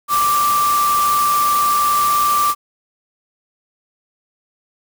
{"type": "tone in noise", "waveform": "sine", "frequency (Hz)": 1174, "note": "D6", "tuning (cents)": -1, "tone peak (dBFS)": -13, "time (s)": [0.08, 2.55], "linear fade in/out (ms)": 50, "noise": "white", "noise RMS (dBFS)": -24, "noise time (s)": [0.08, 2.55], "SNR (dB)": 8, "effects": []}